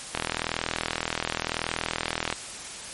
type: click train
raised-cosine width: 0.3 ms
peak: -9 dBFS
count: 90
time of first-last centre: 0.15-2.326 s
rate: 40.9 Hz
effects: white hiss -38 dBFS RMS until 2.93 s + MP3 48 kbps